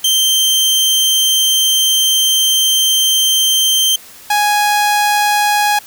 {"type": "tone pair in turn", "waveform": "sawtooth", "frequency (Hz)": [3136, 830.6], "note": ["G7", "G#5"], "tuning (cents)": [0, 0], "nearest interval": "octave + major seventh", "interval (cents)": 2300, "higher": "first", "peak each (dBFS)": -7, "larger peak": "neither", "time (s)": [[0.04, 3.96], [4.3, 5.79]], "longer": "first", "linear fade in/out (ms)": 5, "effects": ["white hiss -38 dBFS RMS until 5.86 s"]}